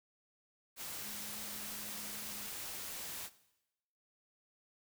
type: tone in noise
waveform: sine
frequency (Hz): 209.8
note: G#3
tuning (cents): +18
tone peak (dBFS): -54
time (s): 1.01-2.51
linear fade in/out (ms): 50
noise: white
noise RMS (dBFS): -44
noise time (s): 0.76-3.3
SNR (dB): -13
effects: noise-tail reverb RT60 0.9 s tail -17 dB re dry